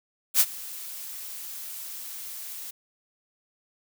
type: noise with ADSR envelope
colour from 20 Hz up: blue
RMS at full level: -17 dBFS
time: 0.34-2.71 s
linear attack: 61 ms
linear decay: 49 ms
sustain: -21 dB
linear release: 9 ms
effects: none